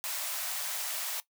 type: high-pass noise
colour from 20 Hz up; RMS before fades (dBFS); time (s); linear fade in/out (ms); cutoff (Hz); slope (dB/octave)
white; -35; 0.04-1.2; 0; 570; 96
effects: noise-tail reverb RT60 0.1 s tail -17 dB re dry